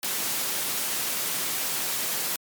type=high-pass noise; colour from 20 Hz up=white; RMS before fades=-28 dBFS; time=0.03-2.36 s; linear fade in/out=2 ms; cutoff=130 Hz; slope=24 dB/octave; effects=MP3 96 kbps